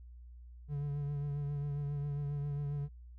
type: tone with vibrato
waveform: triangle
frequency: 144 Hz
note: D3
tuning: 34 cents flat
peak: -32 dBFS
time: 0.68-2.89 s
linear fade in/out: 50 ms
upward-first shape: triangle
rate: 7.4 Hz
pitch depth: 37 cents each way
effects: added 60 Hz sine -49 dBFS peak until 3.18 s